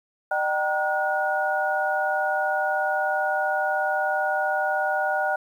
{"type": "tone cluster", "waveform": "sine", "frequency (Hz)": [607, 771, 940, 1448], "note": ["D#5", "G5", "A#5", "F#6"], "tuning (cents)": [-43, -29, 14, -38], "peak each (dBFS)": [-27, -25, -34, -26], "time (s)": [0.31, 5.36], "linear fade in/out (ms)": 5, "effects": ["9-bit"]}